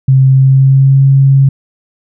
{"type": "tone with pitch glide", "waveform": "sine", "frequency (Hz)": [132.9, 136.32], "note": ["C3", "C#3"], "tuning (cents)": [27, -29], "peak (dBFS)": -3, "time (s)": [0.08, 1.49], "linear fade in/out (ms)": 5, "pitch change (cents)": 44, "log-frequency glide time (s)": [0.29, 1.04], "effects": []}